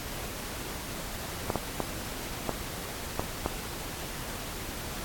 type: clicks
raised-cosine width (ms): 1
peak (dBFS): -13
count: 6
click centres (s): 1.502 / 1.557 / 1.803 / 2.493 / 3.195 / 3.461
effects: pink hiss -38 dBFS RMS until 5.04 s + AAC 64 kbps